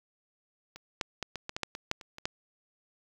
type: clicks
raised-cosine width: 0.2 ms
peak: -28 / -13 / -16 / -19 / -19 / -17 / -13 / -21 / -11 / -29 / -26 / -13 dBFS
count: 12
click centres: 0.76 / 1.012 / 1.227 / 1.357 / 1.494 / 1.565 / 1.633 / 1.751 / 1.914 / 2.012 / 2.184 / 2.255 s
effects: 8-bit